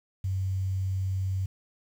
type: tone with quantisation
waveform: sine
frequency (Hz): 95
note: F#2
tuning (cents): +46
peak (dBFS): -26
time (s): 0.24-1.46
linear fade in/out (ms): 5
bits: 9
effects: none